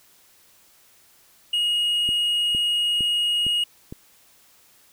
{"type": "tone", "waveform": "triangle", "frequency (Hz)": 2878, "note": "F#7", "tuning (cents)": -49, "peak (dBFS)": -18, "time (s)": [1.53, 3.64], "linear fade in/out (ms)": 5}
{"type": "click train", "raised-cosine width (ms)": 3, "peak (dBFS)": -21, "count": 5, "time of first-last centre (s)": [2.09, 3.925], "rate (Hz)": 2.18}
{"effects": ["white hiss -56 dBFS RMS until 4.92 s"]}